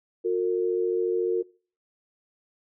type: tone pair together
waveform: sine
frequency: 361.1 / 455.2 Hz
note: F#4 / A#4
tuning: -42 / -41 cents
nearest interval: major third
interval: 401 cents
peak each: -25 dBFS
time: 0.24-1.43 s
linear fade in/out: 20 ms
effects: noise-tail reverb RT60 0.4 s tail -22 dB re dry